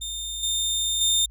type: tone with level steps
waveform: 25% pulse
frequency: 3627 Hz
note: A#7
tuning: 48 cents flat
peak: -26 / -19 / -15 dBFS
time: 0.01-1.26 s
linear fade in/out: 10 ms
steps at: 0.43 / 1.01 s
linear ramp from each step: 2 ms
effects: added 54 Hz sine -41 dBFS peak until 1.3 s